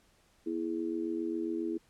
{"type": "tone with amplitude modulation", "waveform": "sine", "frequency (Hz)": 329.6, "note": "E4", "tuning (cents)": 0, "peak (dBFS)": -27, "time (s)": [0.46, 1.78], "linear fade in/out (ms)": 10, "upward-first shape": "sine", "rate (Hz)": 87.4, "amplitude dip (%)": 95, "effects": ["pink hiss -67 dBFS RMS until 1.89 s", "low-pass 11000 Hz 12 dB/octave"]}